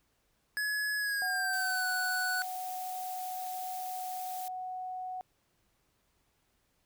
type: tone with pitch glide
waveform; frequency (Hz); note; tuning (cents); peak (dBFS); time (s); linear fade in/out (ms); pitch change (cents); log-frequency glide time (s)
square; 1693 to 1482.4; G#6 to F#6; +33 to +3; -31; 0.57-2.42; 0; -230; 0.97-1.86
type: tone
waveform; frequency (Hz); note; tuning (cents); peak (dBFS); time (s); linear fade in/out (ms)
sine; 740; F#5; 0; -36; 1.22-5.21; 0
type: noise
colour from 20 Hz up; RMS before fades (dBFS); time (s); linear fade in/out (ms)
blue; -45; 1.53-4.48; 0
effects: pink hiss -74 dBFS RMS until 6.85 s